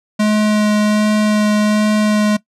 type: tone with vibrato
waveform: square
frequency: 211.5 Hz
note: G#3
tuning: 32 cents sharp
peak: -12 dBFS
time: 0.19-2.37 s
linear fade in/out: 10 ms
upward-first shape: sine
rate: 1.3 Hz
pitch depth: 9 cents each way
effects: noise-tail reverb RT60 0.1 s tail -19 dB re dry + low-pass 9000 Hz 12 dB/octave